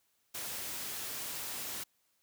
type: noise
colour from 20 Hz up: white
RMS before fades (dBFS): -40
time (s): 0.34-1.84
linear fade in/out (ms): 10
effects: white hiss -75 dBFS RMS until 2.22 s + high-pass 60 Hz 12 dB/octave